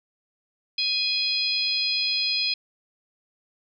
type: harmonic tone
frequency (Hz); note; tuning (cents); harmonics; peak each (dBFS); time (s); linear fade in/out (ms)
830.6; G#5; 0; 3 / 4 / 5 / 6; -29 / -30 / -26 / -27; 0.78-2.54; 5
effects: none